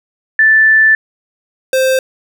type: tone pair in turn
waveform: sine / square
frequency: 1760 / 523.3 Hz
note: A6 / C5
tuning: 0 / 0 cents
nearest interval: octave + major sixth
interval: 2100 cents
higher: first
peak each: -5 / -10 dBFS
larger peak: first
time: 0.39-0.95 / 1.73-1.99 s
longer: first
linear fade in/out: 2 ms
effects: none